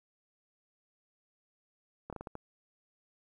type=slowing click train; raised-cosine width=1 ms; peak=-27 dBFS; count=6; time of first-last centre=2.1-2.354 s; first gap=27 ms; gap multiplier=1.32; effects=11-bit